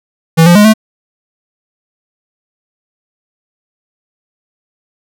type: tone with pitch steps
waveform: square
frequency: 163.3 / 173.6 / 208.1 / 218 Hz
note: E3 / F3 / G#3 / A3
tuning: -16 / -10 / +4 / -16 cents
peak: -3 dBFS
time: 0.37-0.738 s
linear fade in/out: 20 ms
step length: 92 ms
effects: none